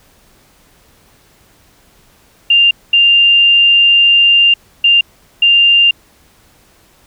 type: tone bursts at uneven times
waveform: sine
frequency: 2794 Hz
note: F7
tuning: in tune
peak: -5 dBFS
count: 4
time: 2.5-2.71 / 2.93-4.54 / 4.84-5.01 / 5.42-5.91 s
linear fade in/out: 5 ms
effects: pink hiss -49 dBFS RMS until 7.06 s